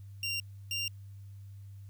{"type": "tone pair in turn", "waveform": "25% pulse", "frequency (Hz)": [2773, 2783], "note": ["F7", "F7"], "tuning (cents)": [-13, -7], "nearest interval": "unison", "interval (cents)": 6, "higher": "second", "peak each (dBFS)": -28, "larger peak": "neither", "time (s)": [[0.23, 0.4], [0.71, 0.88]], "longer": "neither", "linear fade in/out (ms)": 2, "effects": ["added 99 Hz sine -45 dBFS peak until 1.89 s", "white hiss -71 dBFS RMS until 1.89 s"]}